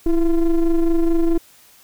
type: ring-modulated tone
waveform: triangle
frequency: 172.3 Hz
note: F3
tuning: 23 cents flat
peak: -8 dBFS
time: 0.06-1.38 s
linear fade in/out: 5 ms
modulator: 160 Hz
effects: white hiss -50 dBFS RMS until 1.83 s